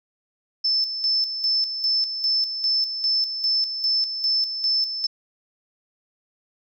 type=tone with tremolo; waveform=sine; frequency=5274 Hz; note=E8; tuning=in tune; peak=-18 dBFS; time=0.64-5.07 s; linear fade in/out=10 ms; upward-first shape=square; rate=2.5 Hz; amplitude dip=60%; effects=none